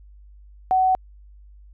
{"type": "tone", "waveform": "sine", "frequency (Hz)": 750, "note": "F#5", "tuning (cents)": 23, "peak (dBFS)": -15, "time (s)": [0.71, 0.95], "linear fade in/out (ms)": 0, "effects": ["added 50 Hz sine -44 dBFS peak until 1.73 s"]}